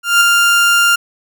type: tone with ADSR envelope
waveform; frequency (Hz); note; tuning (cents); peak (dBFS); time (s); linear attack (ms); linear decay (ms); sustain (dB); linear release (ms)
30% pulse; 1396.9; F6; 0; -3; 0.03-0.96; 180; 5; -3; 10
effects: none